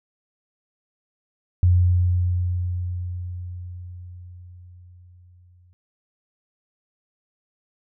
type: tone with exponential decay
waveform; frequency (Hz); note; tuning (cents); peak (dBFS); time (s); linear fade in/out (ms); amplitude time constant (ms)
sine; 89.2; F2; +37; -12; 1.63-5.73; 0; 890
effects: none